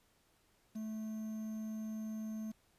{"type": "tone with quantisation", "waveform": "triangle", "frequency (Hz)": 218, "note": "A3", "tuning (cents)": -16, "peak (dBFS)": -37, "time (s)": [0.75, 2.52], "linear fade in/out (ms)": 10, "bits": 10, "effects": ["pink hiss -72 dBFS RMS until 2.78 s", "resampled to 32000 Hz"]}